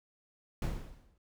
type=noise with exponential decay; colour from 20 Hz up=brown; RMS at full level=-30 dBFS; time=0.62-1.18 s; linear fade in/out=2 ms; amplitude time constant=120 ms; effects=none